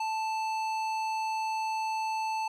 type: tone with tanh clipping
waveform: sine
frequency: 880 Hz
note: A5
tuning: in tune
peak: -31 dBFS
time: 0-2.48 s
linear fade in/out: 5 ms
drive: 15 dB
effects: none